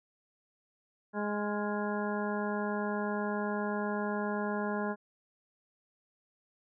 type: harmonic tone with a mistuned harmonic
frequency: 207.7 Hz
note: G#3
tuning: in tune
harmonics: 1 / 2 / 3 / 4 / 5 / 7 / 8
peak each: -34 / -37 / -39 / -40 / -41 / -42 / -43 dBFS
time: 1.13-4.96 s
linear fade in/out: 50 ms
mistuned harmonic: 7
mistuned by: -48 cents
effects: none